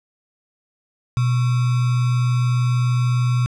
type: tone with sample-and-hold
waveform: sine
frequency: 123.4 Hz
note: B2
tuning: 1 cent flat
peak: -15 dBFS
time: 1.17-3.46 s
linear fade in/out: 0 ms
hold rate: 1225 Hz
effects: low-pass 7000 Hz 12 dB/octave